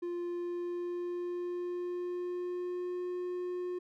triangle tone with pitch glide, 349.2 to 358.8 Hz, F4 to F4, 0 to +47 cents, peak -32 dBFS, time 0.02-3.79 s, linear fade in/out 10 ms, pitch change +47 cents, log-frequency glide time 0.27-3.05 s, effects none

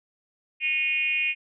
sine tone with frequency modulation, 2475 Hz, D#7, 10 cents flat, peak -22 dBFS, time 0.6-1.35 s, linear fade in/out 50 ms, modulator 313 Hz, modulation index 0.87, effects none

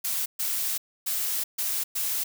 blue noise bursts at uneven times, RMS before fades -28 dBFS, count 5, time 0.04-0.26 / 0.39-0.78 / 1.06-1.44 / 1.58-1.84 / 1.95-2.24 s, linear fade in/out 10 ms, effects none

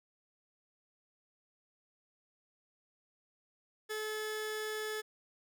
sawtooth tone pair together, 430.3 / 860.6 Hz, A4 / A5, -39 / -39 cents, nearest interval octave, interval 1200 cents, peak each -33 / -36 dBFS, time 3.89-5.02 s, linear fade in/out 20 ms, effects none

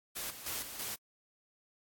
white noise with level steps, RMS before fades -39 / -48 / -38 / -45 / -39 dBFS, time 0.15-0.96 s, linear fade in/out 20 ms, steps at 0.3 / 0.46 / 0.62 / 0.79 s, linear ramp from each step 5 ms, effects AAC 64 kbps

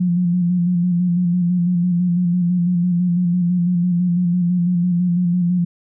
sine tone with vibrato, 176.5 Hz, F3, 19 cents sharp, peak -14 dBFS, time 0-5.65 s, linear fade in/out 10 ms, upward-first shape square, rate 6 Hz, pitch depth 35 cents each way, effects none

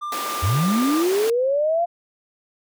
triangle tone, 1192 Hz, D6, 25 cents sharp, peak -24 dBFS, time 0.01-1.04 s, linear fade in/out 20 ms
pink high-pass noise, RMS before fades -30 dBFS, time 0.12-1.3 s, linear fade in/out 2 ms, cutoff 290 Hz, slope 24 dB/octave
sine linear sweep, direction up, 77.78 to 703 Hz, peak -17 dBFS, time 0.42-1.86 s, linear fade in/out 20 ms
effects none

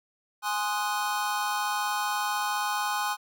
square chord, Ab dominant seventh, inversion none, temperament equal, 830.6 / 1046.5 / 1244.5 / 1480 Hz, Ab5 / C6 / Eb6 / Gb6, 0 / 0 / 0 / 0 cents, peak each -31 / -33 / -35 / -35 dBFS, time 0.42-3.17 s, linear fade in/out 50 ms, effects none

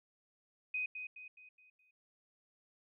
sine tone with echo, 2504 Hz, D#7, 10 cents sharp, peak -34 dBFS, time 0.74-0.86 s, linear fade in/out 5 ms, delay 210 ms, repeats 5, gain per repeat -7 dB, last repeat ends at 1.91 s, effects none

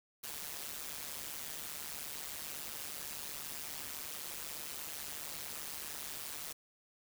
white noise with amplitude modulation, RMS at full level -40 dBFS, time 0.23-6.53 s, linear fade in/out 10 ms, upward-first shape sine, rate 148 Hz, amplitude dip 85%, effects none

